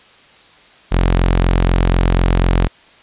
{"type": "tone", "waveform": "sawtooth", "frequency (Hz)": 44.06, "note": "F1", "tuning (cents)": 16, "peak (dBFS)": -7, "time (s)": [0.91, 2.68], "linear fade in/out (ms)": 20, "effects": ["white hiss -46 dBFS RMS until 3.02 s", "resampled to 8000 Hz"]}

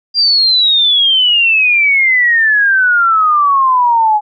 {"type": "exponential sweep", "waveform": "sine", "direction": "down", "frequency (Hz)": [4804, 830.6], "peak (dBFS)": -7, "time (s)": [0.14, 4.21], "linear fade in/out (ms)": 50, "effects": []}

